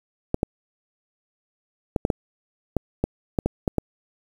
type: clicks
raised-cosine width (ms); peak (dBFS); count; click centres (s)
2; -7; 11; 0.344 / 0.431 / 1.962 / 2.051 / 2.102 / 2.767 / 3.04 / 3.388 / 3.46 / 3.678 / 3.783
effects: 7-bit